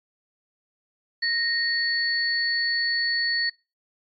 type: tone pair together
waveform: sine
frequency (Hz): 1864.7 / 4435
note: A#6 / C#8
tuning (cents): 0 / 0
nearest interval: octave + minor third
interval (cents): 1500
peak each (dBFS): -24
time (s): 1.22-3.5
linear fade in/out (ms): 10
effects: noise-tail reverb RT60 0.3 s tail -25 dB re dry + MP3 48 kbps

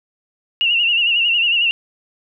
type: tone with vibrato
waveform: sine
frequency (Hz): 2794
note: F7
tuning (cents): 0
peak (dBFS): -13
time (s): 0.61-1.71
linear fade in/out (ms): 0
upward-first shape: sine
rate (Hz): 11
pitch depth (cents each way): 71
effects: none

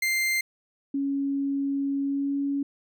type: tone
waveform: 40% pulse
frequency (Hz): 2093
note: C7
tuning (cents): 0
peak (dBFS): -22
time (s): 0.02-0.41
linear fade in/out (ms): 5
type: tone with pitch glide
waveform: sine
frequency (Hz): 277.6 to 280.3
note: C#4 to C#4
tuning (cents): +3 to +19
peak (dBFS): -24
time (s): 0.94-2.63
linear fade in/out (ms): 5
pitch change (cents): +16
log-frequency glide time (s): 2.02-2.37
effects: none

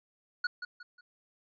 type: tone with echo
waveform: square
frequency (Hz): 1459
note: F#6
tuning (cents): -25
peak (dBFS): -28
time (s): 0.44-0.47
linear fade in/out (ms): 5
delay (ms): 180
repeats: 3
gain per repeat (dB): -9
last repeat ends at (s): 1.01
effects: resampled to 11025 Hz

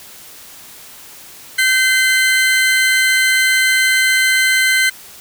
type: tone pair together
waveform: 35% pulse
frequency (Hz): 1544 / 2061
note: G6 / C7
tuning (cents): -27 / -27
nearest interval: perfect fourth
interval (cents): 500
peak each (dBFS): -13 / -12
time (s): 1.58-4.9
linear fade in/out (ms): 10
effects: white hiss -38 dBFS RMS until 5.2 s

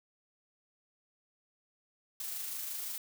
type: noise with amplitude modulation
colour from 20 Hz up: blue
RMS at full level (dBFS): -38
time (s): 2.2-2.98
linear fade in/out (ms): 2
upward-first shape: sine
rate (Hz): 25.7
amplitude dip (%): 30
effects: none

